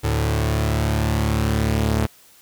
sawtooth tone pair together, 73.42 / 110.01 Hz, D2 / A2, 0 / 0 cents, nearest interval perfect fifth, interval 700 cents, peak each -17 dBFS, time 0.03-2.07 s, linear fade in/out 20 ms, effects white hiss -51 dBFS RMS until 2.41 s

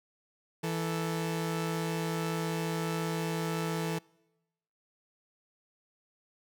sawtooth tone pair together, 164.81 / 440 Hz, E3 / A4, 0 / 0 cents, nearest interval octave + perfect fourth, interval 1700 cents, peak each -28 / -32 dBFS, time 0.63-3.99 s, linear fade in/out 10 ms, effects noise-tail reverb RT60 1.0 s tail -26 dB re dry

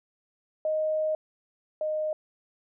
sine tone pair in turn, 622.3 / 617.3 Hz, D#5 / D#5, 0 / -14 cents, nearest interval unison, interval 14 cents, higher first, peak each -24 / -26 dBFS, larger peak first, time 0.65-1.15 / 1.81-2.13 s, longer first, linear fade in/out 2 ms, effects none

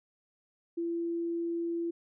sine tone, 338.1 Hz, E4, 44 cents sharp, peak -30 dBFS, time 0.77-1.91 s, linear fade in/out 10 ms, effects none

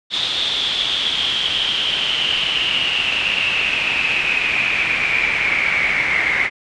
brown noise with band-pass filter sweep, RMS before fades -19 dBFS, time 0.1-6.5 s, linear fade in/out 50 ms, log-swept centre 3600 to 2100 Hz, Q 9.9, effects resampled to 22050 Hz

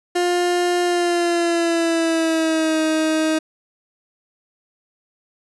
30% pulse tone with pitch glide, 353.4 to 314.8 Hz, F4 to D#4, +21 to +20 cents, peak -14 dBFS, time 0.15-3.39 s, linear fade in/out 10 ms, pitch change -201 cents, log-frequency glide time 0.83-2.81 s, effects resampled to 24000 Hz

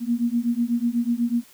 sine beating tone pair, 233.1 / 241.2 Hz, A#3 / B3, 0 / -41 cents, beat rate 8.1 Hz, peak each -23 dBFS, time 0-1.44 s, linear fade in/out 50 ms, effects white hiss -52 dBFS RMS until 1.53 s

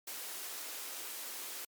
white high-pass noise, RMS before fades -43 dBFS, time 0.07-1.65 s, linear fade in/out 5 ms, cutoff 280 Hz, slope 24 dB/octave, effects MP3 96 kbps

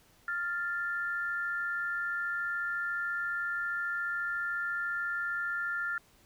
sine tone pair together, 1396.9 / 1762.5 Hz, F6 / A6, 0 / +2 cents, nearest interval major third, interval 402 cents, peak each -32 / -36 dBFS, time 0.28-5.98 s, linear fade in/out 2 ms, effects pink hiss -63 dBFS RMS until 6.25 s

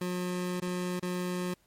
25% pulse tone with dropouts, 180 Hz, F#3, 47 cents flat, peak -27 dBFS, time 0.01-1.54 s, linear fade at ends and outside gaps 5 ms, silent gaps 0.601-0.62 / 0.996-1.026 s, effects pink hiss -68 dBFS RMS until 1.66 s + MP3 64 kbps

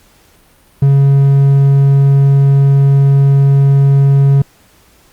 triangle tone, 138.59 Hz, C#3, in tune, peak -3 dBFS, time 0.82-4.42 s, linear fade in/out 5 ms, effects pink hiss -48 dBFS RMS until 5.12 s + Opus 48 kbps

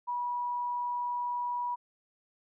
sine tone, 972 Hz, B5, 28 cents flat, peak -30 dBFS, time 0.07-1.76 s, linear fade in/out 20 ms, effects none

